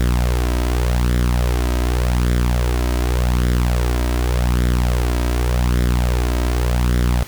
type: tone with flanger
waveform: sawtooth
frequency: 60.7 Hz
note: B1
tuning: 29 cents flat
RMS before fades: -17 dBFS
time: 0-7.23 s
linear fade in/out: 0 ms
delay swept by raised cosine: 0.55 to 3.15 ms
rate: 0.86 Hz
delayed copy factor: +0.65
effects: pink hiss -36 dBFS RMS until 7.27 s